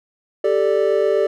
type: chord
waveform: triangle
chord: G suspended second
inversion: none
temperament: equal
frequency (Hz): 392 / 440 / 587.3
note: G4 / A4 / D5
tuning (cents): 0 / 0 / 0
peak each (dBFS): -17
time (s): 0.44-1.27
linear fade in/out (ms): 5
effects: none